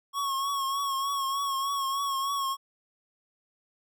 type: tone with vibrato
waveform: square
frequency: 1100 Hz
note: C#6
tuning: 14 cents flat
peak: -28 dBFS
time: 0.13-2.57 s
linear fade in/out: 50 ms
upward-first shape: triangle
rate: 3.3 Hz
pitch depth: 49 cents each way
effects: none